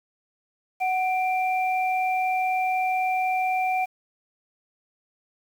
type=tone pair together; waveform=sine; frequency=744 / 2362 Hz; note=F#5 / D7; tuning=+9 / +9 cents; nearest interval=octave + minor sixth; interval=2000 cents; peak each=-22 / -29 dBFS; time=0.8-3.86 s; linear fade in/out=20 ms; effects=8-bit